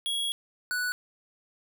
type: tone pair in turn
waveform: square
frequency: 3322 / 1479.8 Hz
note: G#7 / F#6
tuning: 0 / 0 cents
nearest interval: octave + major second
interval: 1400 cents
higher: first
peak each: -28 dBFS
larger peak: neither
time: 0.06-0.32 / 0.71-0.92 s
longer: first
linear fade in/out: 0 ms
effects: none